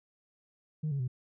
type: tone with pitch steps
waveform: sine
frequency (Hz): 154 / 139.6 / 126.54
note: D#3 / C#3 / B2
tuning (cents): -17 / +13 / +43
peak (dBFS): -28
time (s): 0.83-1.079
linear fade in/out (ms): 10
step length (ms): 83
effects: tanh soft clip ceiling -27 dBFS